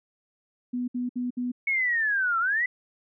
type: tone bursts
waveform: sine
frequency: 246.8 Hz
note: B3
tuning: 1 cent flat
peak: -26 dBFS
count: 4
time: 0.73-1.519 s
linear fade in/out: 10 ms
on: 150 ms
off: 63 ms
type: linear two-way sweep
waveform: sine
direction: down then up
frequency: 2217 to 1318.5 to 2024 Hz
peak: -22 dBFS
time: 1.67-2.66 s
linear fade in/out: 5 ms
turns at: 2.39 s
effects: none